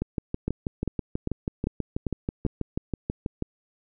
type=two click trains; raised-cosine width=3 ms; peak=-13 / -14 dBFS; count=6 / 22; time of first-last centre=0.48-2.464 / 0.02-3.424 s; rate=2.52 / 6.17 Hz; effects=none